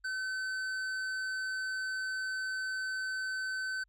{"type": "tone with hard clipping", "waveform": "sine", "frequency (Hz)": 1526, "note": "G6", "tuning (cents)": -47, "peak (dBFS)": -35, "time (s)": [0.04, 3.84], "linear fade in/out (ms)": 10, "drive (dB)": 9, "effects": ["added 47 Hz sine -68 dBFS peak until 3.88 s"]}